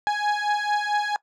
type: beating tone pair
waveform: 30% pulse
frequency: 830 / 834.5 Hz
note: G#5 / G#5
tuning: -1 / +8 cents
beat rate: 4.5 Hz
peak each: -22 / -22 dBFS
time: 0.07-1.16 s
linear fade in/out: 0 ms
effects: noise-tail reverb RT60 0.1 s tail -20 dB re dry + low-pass 4000 Hz 12 dB/octave